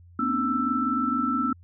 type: tone cluster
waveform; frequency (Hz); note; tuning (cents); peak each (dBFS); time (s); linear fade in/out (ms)
sine; 230.2 / 254.9 / 273.9 / 300.7 / 1326; A#3 / C4 / C#4 / D4 / E6; -22 / -45 / -21 / +41 / +10; -31 / -28 / -33 / -33 / -25; 0.19-1.53; 5
effects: added 87 Hz sine -48 dBFS peak until 1.63 s